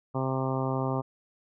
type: harmonic tone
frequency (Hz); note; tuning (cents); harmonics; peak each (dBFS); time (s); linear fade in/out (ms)
132; C3; +16; 1 / 2 / 3 / 4 / 5 / 6 / 7 / 8 / 9; -30 / -33 / -35 / -36 / -37 / -38 / -38 / -39 / -40; 0.14-1.02; 20
effects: none